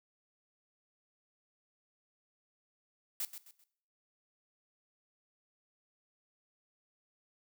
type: noise with echo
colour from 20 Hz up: blue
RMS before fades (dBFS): -36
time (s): 3.2-3.25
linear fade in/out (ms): 2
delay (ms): 130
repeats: 3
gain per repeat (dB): -10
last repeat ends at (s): 3.64
effects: noise-tail reverb RT60 0.6 s tail -17 dB re dry